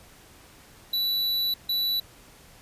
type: tone bursts at uneven times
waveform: square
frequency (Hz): 3951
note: B7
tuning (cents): 0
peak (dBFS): -24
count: 2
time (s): 0.93-1.54 / 1.69-2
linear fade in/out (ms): 5
effects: pink hiss -52 dBFS RMS until 2.61 s + resampled to 32000 Hz